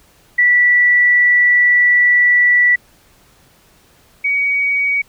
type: tone pair in turn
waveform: sine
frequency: 1958 / 2256 Hz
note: B6 / C#7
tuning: -15 / +30 cents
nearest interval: major second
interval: 245 cents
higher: second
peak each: -8 / -13 dBFS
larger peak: first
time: 0.38-2.76 / 4.24-5.02 s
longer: first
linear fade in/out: 10 ms
effects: pink hiss -51 dBFS RMS until 5.08 s